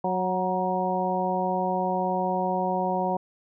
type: harmonic tone with a mistuned harmonic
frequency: 184 Hz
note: F#3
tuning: 9 cents flat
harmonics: 1 / 2 / 3 / 4 / 5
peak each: -30 / -32 / -30 / -28 / -29 dBFS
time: 0.04-3.17 s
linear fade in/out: 5 ms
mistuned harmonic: 5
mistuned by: +39 cents
effects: none